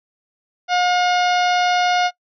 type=harmonic tone with a mistuned harmonic; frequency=717 Hz; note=F5; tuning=45 cents sharp; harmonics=1 / 2 / 3 / 4 / 5 / 6 / 7 / 8; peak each=-16 / -22 / -26 / -28 / -30 / -32 / -33 / -34 dBFS; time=0.68-2.11 s; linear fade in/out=50 ms; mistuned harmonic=8; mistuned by=+19 cents; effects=noise-tail reverb RT60 0.1 s tail -22 dB re dry